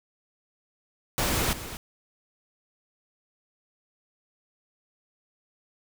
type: noise with echo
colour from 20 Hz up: pink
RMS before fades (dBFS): -26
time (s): 1.18-1.53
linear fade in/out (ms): 0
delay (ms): 240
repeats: 1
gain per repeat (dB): -12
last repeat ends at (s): 1.77
effects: none